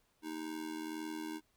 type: tone with amplitude modulation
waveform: square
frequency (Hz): 311.5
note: D#4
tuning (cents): +2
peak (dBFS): -37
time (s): 0.22-1.41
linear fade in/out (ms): 50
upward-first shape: sine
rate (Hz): 81.9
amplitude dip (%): 75
effects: pink hiss -75 dBFS RMS until 1.56 s